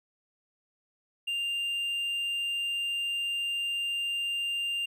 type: tone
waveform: triangle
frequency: 2794 Hz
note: F7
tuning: in tune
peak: -27 dBFS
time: 1.27-4.86 s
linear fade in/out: 10 ms
effects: none